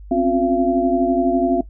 sine tone cluster, 259.9 / 271.9 / 356.9 / 681 Hz, C4 / C#4 / F4 / F5, -11 / -33 / +38 / -44 cents, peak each -20 dBFS, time 0.11-1.61 s, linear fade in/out 5 ms, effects noise-tail reverb RT60 0.1 s tail -17 dB re dry + added 50 Hz sine -35 dBFS peak until 1.69 s

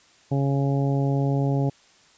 harmonic tone, 138.59 Hz, C#3, in tune, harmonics 1 / 2 / 3 / 4 / 5 / 6, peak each -21 / -27 / -31 / -33 / -35 / -37 dBFS, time 0.31-1.7 s, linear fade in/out 10 ms, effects white hiss -56 dBFS RMS until 2.17 s + resampled to 16000 Hz

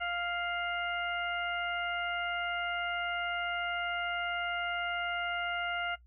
harmonic tone with a mistuned harmonic, 698.5 Hz, F5, in tune, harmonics 1 / 2 / 3 / 4, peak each -37 / -35 / -39 / -41 dBFS, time 0-5.96 s, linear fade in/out 20 ms, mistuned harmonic 4, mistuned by +20 cents, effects noise-tail reverb RT60 0.1 s tail -17 dB re dry + added 60 Hz sine -56 dBFS peak until 6.06 s

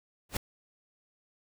pink noise with exponential growth, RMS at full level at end -25 dBFS, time 0.29-0.37 s, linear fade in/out 5 ms, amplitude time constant 16 ms, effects none

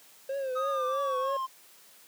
triangle tone with vibrato, 532 Hz, C5, 29 cents sharp, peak -28 dBFS, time 0.29-1.37 s, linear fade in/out 5 ms, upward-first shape triangle, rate 3.1 Hz, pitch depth 90 cents each way
triangle exponential sweep, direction down, 1266 to 1045 Hz, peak -28 dBFS, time 0.55-1.47 s, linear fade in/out 20 ms
effects white hiss -56 dBFS RMS until 2.07 s + high-pass 200 Hz 12 dB/octave

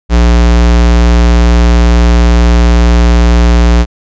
square tone, 58.9 Hz, A#1, 19 cents sharp, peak -4 dBFS, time 0.09-3.86 s, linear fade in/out 50 ms, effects resampled to 16000 Hz

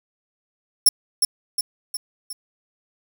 5% pulse tone with echo, 5390 Hz, E8, 38 cents sharp, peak -4 dBFS, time 0.86-0.89 s, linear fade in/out 5 ms, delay 360 ms, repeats 4, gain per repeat -5 dB, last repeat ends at 2.33 s, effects none

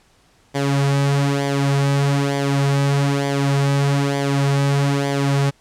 sawtooth tone with flanger, 140 Hz, C#3, 18 cents sharp, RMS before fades -18 dBFS, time 0.54-5.51 s, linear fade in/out 20 ms, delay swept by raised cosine 0.74 to 4.34 ms, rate 1.1 Hz, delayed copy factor -0.65, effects pink hiss -56 dBFS RMS until 5.6 s + low-pass 9000 Hz 12 dB/octave

